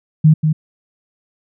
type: tone with echo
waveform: sine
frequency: 155.4 Hz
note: D#3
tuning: 2 cents flat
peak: -5 dBFS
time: 0.24-0.34 s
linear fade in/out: 10 ms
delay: 190 ms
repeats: 1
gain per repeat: -6 dB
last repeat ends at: 0.53 s
effects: none